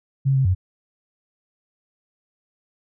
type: tone with pitch steps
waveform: sine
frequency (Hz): 135.8 / 133.4 / 92.3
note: C#3 / C3 / F#2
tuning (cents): -35 / +34 / -4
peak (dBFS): -15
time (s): 0.25-0.55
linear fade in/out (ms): 20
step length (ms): 100
effects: none